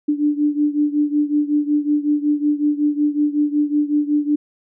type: beating tone pair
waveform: sine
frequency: 293.7 / 299.1 Hz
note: D4 / D4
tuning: 0 / +32 cents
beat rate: 5.4 Hz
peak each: -17 / -20 dBFS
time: 0.08-4.36 s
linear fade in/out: 10 ms
effects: none